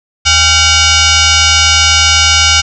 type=tone with frequency modulation; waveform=sine; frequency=1376 Hz; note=F6; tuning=26 cents flat; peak=-5 dBFS; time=0.25-2.62 s; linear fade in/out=20 ms; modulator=728 Hz; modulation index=6.9; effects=none